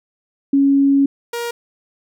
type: tone pair in turn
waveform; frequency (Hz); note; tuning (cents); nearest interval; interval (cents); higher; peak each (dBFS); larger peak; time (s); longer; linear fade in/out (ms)
sine / sawtooth; 277.2 / 472.3; C#4 / A#4; 0 / +23; major sixth; 923; second; -10 / -18; first; 0.53-1.06 / 1.33-1.51; first; 5
effects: none